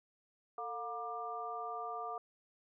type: harmonic tone with a mistuned harmonic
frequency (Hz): 237.6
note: A#3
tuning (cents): +33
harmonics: 2 / 3 / 4 / 5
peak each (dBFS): -47 / -42 / -51 / -42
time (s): 0.58-2.18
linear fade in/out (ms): 2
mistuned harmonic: 2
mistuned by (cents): -100
effects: none